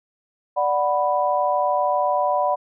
sine chord, B minor, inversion first, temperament equal, 587.3 / 740 / 987.8 Hz, D5 / F#5 / B5, 0 / 0 / 0 cents, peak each -22 dBFS, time 0.56-2.56 s, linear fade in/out 20 ms, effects none

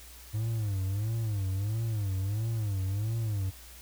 triangle tone with vibrato, 104 Hz, G#2, 3 cents sharp, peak -26 dBFS, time 0.33-3.51 s, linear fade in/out 20 ms, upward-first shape sine, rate 1.5 Hz, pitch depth 170 cents each way, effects added 60 Hz sine -50 dBFS peak until 3.81 s + white hiss -51 dBFS RMS until 3.81 s

